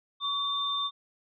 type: tone pair together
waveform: sine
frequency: 1131 / 3591 Hz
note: C#6 / A7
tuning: +34 / +35 cents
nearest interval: octave + minor sixth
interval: 2001 cents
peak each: -32 / -29 dBFS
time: 0.2-0.91 s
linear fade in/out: 50 ms
effects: none